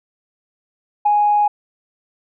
sine tone with ADSR envelope, 830.6 Hz, G#5, in tune, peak -9 dBFS, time 1.05-1.48 s, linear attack 12 ms, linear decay 10 ms, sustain -2 dB, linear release 7 ms, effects tanh soft clip ceiling -6 dBFS

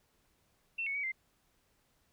sine tone with pitch steps, 2698 / 2213 / 2265 / 2086 Hz, E7 / C#7 / C#7 / C7, +40 / -3 / +37 / -6 cents, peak -33 dBFS, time 0.78-1.12 s, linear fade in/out 10 ms, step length 85 ms, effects pink hiss -73 dBFS RMS until 2.12 s

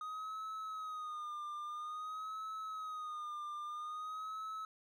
triangle tone with vibrato, 1244.5 Hz, D#6, in tune, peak -39 dBFS, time 0.01-4.65 s, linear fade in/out 2 ms, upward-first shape sine, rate 0.5 Hz, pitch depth 69 cents each way, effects none

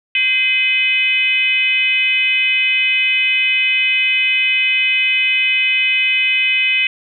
sine tone with frequency modulation, 2529 Hz, D#7, 28 cents sharp, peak -12 dBFS, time 0.15-6.87 s, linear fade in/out 2 ms, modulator 470 Hz, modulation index 0.94, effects none

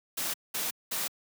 white noise bursts, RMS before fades -32 dBFS, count 3, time 0.17-1.08 s, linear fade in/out 10 ms, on 170 ms, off 200 ms, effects high-pass 150 Hz 12 dB/octave

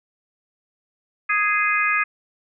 harmonic tone, 415.3 Hz, G#4, in tune, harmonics 3 / 4 / 5 / 6, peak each -23 / -23 / -23 / -23 dBFS, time 1.29-2.04 s, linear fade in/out 10 ms, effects none

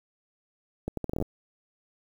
accelerating click train, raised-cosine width 2 ms, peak -17 dBFS, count 10, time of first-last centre 0.88-1.224 s, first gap 93 ms, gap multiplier 0.75, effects 8-bit

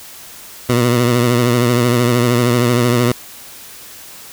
15% pulse tone with vibrato, 121.2 Hz, B2, 32 cents flat, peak -5 dBFS, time 0.69-3.12 s, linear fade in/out 5 ms, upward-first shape triangle, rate 13 Hz, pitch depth 66 cents each way, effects white hiss -36 dBFS RMS until 4.32 s

